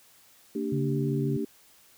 sine chord, G minor, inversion first, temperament equal with one note detuned, 228.5 / 293.7 / 392 Hz, Bb3 / D4 / G4, -34 / 0 / 0 cents, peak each -32 dBFS, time 0.55-1.45 s, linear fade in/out 5 ms
sine tone with vibrato, 140.3 Hz, C#3, 21 cents sharp, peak -27 dBFS, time 0.72-1.37 s, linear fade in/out 5 ms, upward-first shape sine, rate 9.3 Hz, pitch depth 28 cents each way
effects white hiss -58 dBFS RMS until 1.97 s

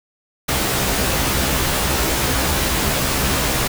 pink noise with comb filter, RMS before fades -19 dBFS, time 0.48-3.68 s, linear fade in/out 10 ms, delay 15 ms, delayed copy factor +0.9, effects none

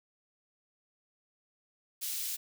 white high-pass noise, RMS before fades -36 dBFS, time 2.01-2.37 s, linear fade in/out 20 ms, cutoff 3300 Hz, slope 12 dB/octave, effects none

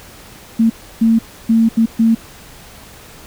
sine tone bursts at uneven times, 226.3 Hz, A3, 49 cents sharp, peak -8 dBFS, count 5, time 0.59-0.7 / 1.01-1.19 / 1.49-1.69 / 1.77-1.86 / 1.99-2.15 s, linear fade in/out 10 ms, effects pink hiss -39 dBFS RMS until 3.26 s

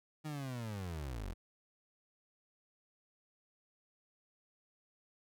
30% pulse linear sweep, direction down, 156.8 to 38.89 Hz, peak -37 dBFS, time 0.24-1.34 s, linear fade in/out 20 ms, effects none

